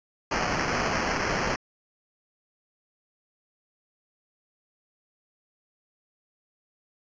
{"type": "noise with sample-and-hold", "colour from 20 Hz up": "violet", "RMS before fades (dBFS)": -27, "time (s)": [0.31, 1.56], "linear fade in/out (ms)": 5, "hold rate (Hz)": 3675, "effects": ["resampled to 16000 Hz"]}